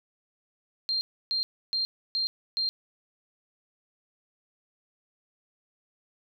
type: tone bursts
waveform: sine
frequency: 4186 Hz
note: C8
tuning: in tune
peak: -25 dBFS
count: 5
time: 0.89-2.69 s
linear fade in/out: 0 ms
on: 120 ms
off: 300 ms
effects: none